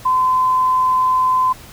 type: tone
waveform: sine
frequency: 1024 Hz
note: C6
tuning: 38 cents flat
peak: -12 dBFS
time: 0.05-1.53 s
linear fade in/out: 10 ms
effects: added 117 Hz sine -46 dBFS peak until 1.72 s + pink hiss -40 dBFS RMS until 1.72 s